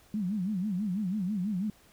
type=tone with vibrato; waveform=sine; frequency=196 Hz; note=G3; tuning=in tune; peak=-28 dBFS; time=0.14-1.7 s; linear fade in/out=2 ms; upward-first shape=sine; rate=6.1 Hz; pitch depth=190 cents each way; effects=pink hiss -60 dBFS RMS until 1.92 s